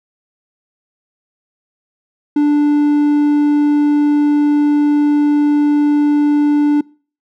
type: tone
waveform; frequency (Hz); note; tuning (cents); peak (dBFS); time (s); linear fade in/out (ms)
triangle; 293.7; D4; 0; -7; 2.36-6.81; 5
effects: noise-tail reverb RT60 0.4 s tail -24 dB re dry